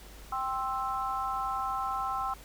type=chord; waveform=sine; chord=C major; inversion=second; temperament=equal with one note detuned; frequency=784 / 1053.2 / 1318.5 Hz; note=G5 / C6 / E6; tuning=0 / +11 / 0 cents; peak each=-34 dBFS; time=0.32-2.34 s; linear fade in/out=5 ms; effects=added 50 Hz sine -49 dBFS peak until 2.44 s + pink hiss -52 dBFS RMS until 2.44 s